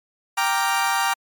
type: chord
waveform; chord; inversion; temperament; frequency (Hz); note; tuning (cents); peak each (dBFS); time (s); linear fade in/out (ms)
30% pulse; G minor seventh; none; equal; 784 / 932.3 / 1174.7 / 1396.9; G5 / Bb5 / D6 / F6; 0 / 0 / 0 / 0; -21 / -21 / -23 / -25; 0.37-1.14; 10
effects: MP3 96 kbps